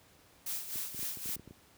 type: noise with tremolo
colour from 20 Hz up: blue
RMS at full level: -36 dBFS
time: 0.46-1.36 s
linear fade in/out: 5 ms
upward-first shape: sine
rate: 3.8 Hz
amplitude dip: 65%
type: clicks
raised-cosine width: 3 ms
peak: -36 dBFS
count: 11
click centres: 0.758 / 0.946 / 0.992 / 1.029 / 1.172 / 1.258 / 1.292 / 1.365 / 1.396 / 1.476 / 1.509 s
effects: pink hiss -62 dBFS RMS until 1.77 s + high-pass 60 Hz 12 dB/octave